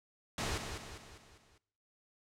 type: noise with echo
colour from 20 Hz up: pink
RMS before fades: -36 dBFS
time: 0.38-0.58 s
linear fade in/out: 2 ms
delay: 200 ms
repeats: 5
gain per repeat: -6 dB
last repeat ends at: 1.58 s
effects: noise-tail reverb RT60 0.7 s tail -21 dB re dry + low-pass 8000 Hz 12 dB/octave